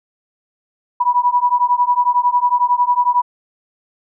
sine beating tone pair, 973 / 984 Hz, B5 / B5, -26 / -7 cents, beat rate 11 Hz, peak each -15 dBFS, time 1-3.22 s, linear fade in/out 10 ms, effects none

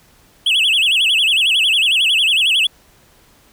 triangle tone with vibrato, 2960 Hz, F#7, in tune, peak -10 dBFS, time 0.46-2.67 s, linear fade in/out 5 ms, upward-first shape sine, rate 11 Hz, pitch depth 250 cents each way, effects pink hiss -51 dBFS RMS until 3.52 s

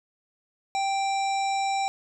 harmonic tone with a mistuned harmonic, 784 Hz, G5, in tune, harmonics 1 / 3 / 5 / 7 / 9 / 10, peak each -24 / -34 / -38 / -41 / -43 / -44 dBFS, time 0.75-1.88 s, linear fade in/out 0 ms, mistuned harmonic 9, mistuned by +17 cents, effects none

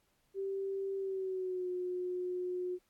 sine tone with pitch glide, 389.8 to 361.6 Hz, G4 to F#4, -10 to -40 cents, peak -34 dBFS, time 0.34-2.79 s, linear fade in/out 50 ms, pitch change -130 cents, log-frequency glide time 0.97-1.69 s, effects pink hiss -75 dBFS RMS until 2.89 s + AAC 64 kbps

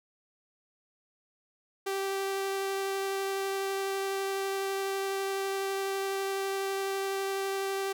sawtooth tone with vibrato, 389.9 Hz, G4, 9 cents flat, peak -26 dBFS, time 1.86-7.93 s, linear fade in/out 10 ms, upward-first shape triangle, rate 12 Hz, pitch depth 8 cents each way, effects none

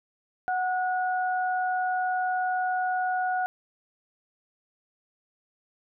sine tone pair together, 739 / 1455.5 Hz, F#5 / F#6, -2 / -29 cents, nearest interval octave, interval 1173 cents, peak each -25 / -31 dBFS, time 0.48-3.46 s, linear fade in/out 0 ms, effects none

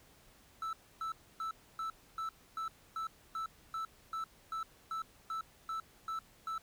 triangle tone bursts, 1318 Hz, E6, 1 cent flat, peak -34 dBFS, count 16, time 0.62-6.58 s, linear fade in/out 2 ms, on 110 ms, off 280 ms, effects pink hiss -63 dBFS RMS until 6.62 s

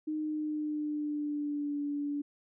sine tone with pitch glide, 307.9 to 288.9 Hz, D#4 to D4, -18 to -28 cents, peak -31 dBFS, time 0.07-2.22 s, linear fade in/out 10 ms, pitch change -110 cents, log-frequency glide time 0.17-1.8 s, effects none

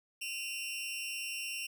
sawtooth tone with amplitude modulation, 2750 Hz, F7, 27 cents flat, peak -30 dBFS, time 0.21-1.67 s, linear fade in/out 10 ms, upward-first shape sine, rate 237 Hz, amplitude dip 80%, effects none

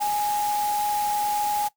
sine tone in noise, 830.6 Hz, G#5, in tune, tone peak -22 dBFS, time 0-1.69 s, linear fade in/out 20 ms, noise white, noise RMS -34 dBFS, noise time 0-1.69 s, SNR +9 dB, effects noise-tail reverb RT60 0.1 s tail -17 dB re dry

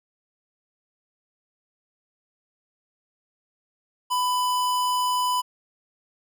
square tone, 997 Hz, B5, 16 cents sharp, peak -22 dBFS, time 4.1-5.42 s, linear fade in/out 20 ms, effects none

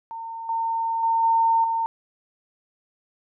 sine tone with level steps, 910 Hz, A#5, 42 cents flat, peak -31 / -22 / -18 / -16 / -21 dBFS, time 0.11-1.86 s, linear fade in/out 0 ms, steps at 0.49 / 1.03 / 1.23 / 1.64 s, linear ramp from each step 2 ms, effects none

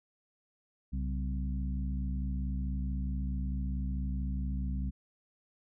harmonic tone with a mistuned harmonic, 64.6 Hz, C2, 21 cents flat, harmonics 1 / 2 / 3 / 4, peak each -32 / -41 / -39 / -45 dBFS, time 0.92-4.91 s, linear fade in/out 20 ms, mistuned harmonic 2, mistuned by +110 cents, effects none

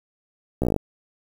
slowing click train, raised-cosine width 2 ms, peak -9 dBFS, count 9, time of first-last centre 0.62-0.763 s, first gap 15 ms, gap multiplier 1.05, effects 7-bit

